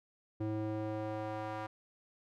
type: tone with band-pass filter sweep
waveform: square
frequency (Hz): 108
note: A2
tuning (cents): -32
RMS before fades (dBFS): -38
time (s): 0.4-1.67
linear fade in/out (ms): 10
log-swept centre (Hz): 300 to 960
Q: 1.3
effects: none